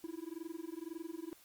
triangle tone with amplitude modulation, 329.6 Hz, E4, in tune, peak -36 dBFS, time 0.04-1.33 s, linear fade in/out 0 ms, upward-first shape sine, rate 21.9 Hz, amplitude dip 100%, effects white hiss -63 dBFS RMS until 1.44 s + Opus 48 kbps

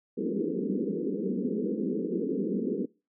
pink band-pass noise, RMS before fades -30 dBFS, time 0.17-2.86 s, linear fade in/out 10 ms, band 180 to 480 Hz, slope 96 dB/octave, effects noise-tail reverb RT60 0.3 s tail -23 dB re dry

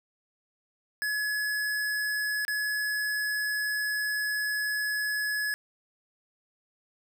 square tone with dropouts, 1697 Hz, G#6, 37 cents sharp, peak -28 dBFS, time 1.02-5.54 s, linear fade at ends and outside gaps 0 ms, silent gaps 2.45-2.481 s, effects none

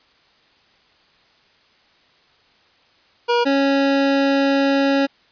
25% pulse tone pair in turn, 477.7 / 276.1 Hz, A#4 / C#4, +42 / -7 cents, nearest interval major sixth, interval 949 cents, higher first, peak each -11 dBFS, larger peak neither, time 3.28-3.45 / 3.45-5.07 s, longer second, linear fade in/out 20 ms, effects white hiss -56 dBFS RMS until 5.31 s + resampled to 11025 Hz

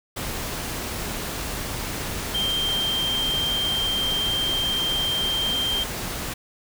sine tone in noise, 3163 Hz, G7, 15 cents sharp, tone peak -22 dBFS, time 2.34-5.84 s, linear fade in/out 10 ms, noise pink, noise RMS -30 dBFS, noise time 0.16-6.34 s, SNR +5 dB, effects none

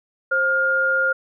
sine tone pair together, 529 / 1413.8 Hz, C5 / F6, +19 / +21 cents, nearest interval octave + perfect fourth, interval 1702 cents, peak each -24 / -17 dBFS, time 0.31-1.13 s, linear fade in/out 10 ms, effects none

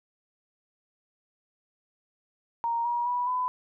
sine tone with pitch steps, 932.3 / 955.2 / 978.7 / 1002.7 Hz, A#5 / A#5 / B5 / B5, 0 / +42 / -16 / +26 cents, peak -25 dBFS, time 2.64-3.48 s, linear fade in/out 0 ms, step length 210 ms, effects none

